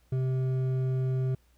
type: tone with hard clipping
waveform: triangle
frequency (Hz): 130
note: C3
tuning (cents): -11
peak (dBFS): -27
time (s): 0.12-1.35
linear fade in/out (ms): 5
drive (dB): 11
effects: added 60 Hz sine -62 dBFS peak until 1.57 s + pink hiss -69 dBFS RMS until 1.57 s